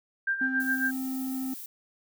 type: tone with tremolo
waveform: sine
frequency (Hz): 1585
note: G6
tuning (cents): +19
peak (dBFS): -23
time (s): 0.27-0.91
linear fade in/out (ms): 5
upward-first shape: sine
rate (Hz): 7.3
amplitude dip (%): 70
type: tone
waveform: triangle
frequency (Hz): 261.6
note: C4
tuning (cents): 0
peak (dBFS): -28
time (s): 0.41-1.54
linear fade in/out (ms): 5
type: noise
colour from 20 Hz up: violet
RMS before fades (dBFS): -41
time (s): 0.6-1.66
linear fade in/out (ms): 2
effects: none